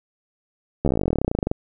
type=slowing click train; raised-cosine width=2 ms; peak=-7 dBFS; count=27; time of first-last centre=0.85-1.514 s; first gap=13 ms; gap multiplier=1.05; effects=none